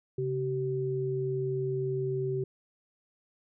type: tone pair together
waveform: sine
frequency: 135.34 / 382.8 Hz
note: C#3 / G4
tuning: -41 / -41 cents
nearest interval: octave + tritone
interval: 1800 cents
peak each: -32 / -30 dBFS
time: 0.18-2.44 s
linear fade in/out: 5 ms
effects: none